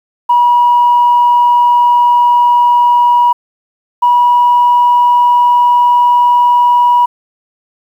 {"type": "tone pair in turn", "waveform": "sine", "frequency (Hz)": [966, 970.2], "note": ["B5", "B5"], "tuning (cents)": [-39, -31], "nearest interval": "unison", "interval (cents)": 8, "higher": "second", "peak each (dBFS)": -4, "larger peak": "neither", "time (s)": [[0.29, 3.33], [4.02, 7.06]], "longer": "neither", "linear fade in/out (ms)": 10, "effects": ["tanh soft clip ceiling -1 dBFS", "7-bit"]}